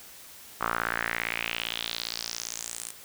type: tone with band-pass filter sweep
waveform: sawtooth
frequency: 57.5 Hz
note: A#1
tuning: 23 cents flat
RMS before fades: -33 dBFS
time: 0.6-2.92 s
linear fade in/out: 20 ms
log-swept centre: 1200 to 9300 Hz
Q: 3.7
effects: white hiss -48 dBFS RMS until 3.04 s